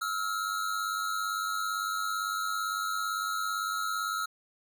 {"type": "tone pair together", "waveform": "square", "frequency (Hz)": [1299.1, 1396.9], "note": ["E6", "F6"], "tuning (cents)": [-26, 0], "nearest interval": "minor second", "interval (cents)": 126, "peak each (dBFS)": [-33, -34], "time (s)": [0.01, 4.26], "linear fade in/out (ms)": 10, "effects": []}